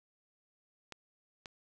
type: clicks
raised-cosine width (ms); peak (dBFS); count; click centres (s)
0.2; -27; 2; 0.923 / 1.458
effects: none